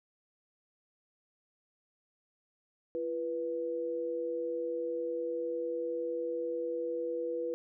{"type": "tone pair together", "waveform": "sine", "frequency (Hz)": [340.7, 489.7], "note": ["F4", "B4"], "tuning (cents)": [-43, -15], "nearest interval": "tritone", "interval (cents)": 628, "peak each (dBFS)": [-38, -33], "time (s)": [2.95, 7.54], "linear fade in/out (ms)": 0, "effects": []}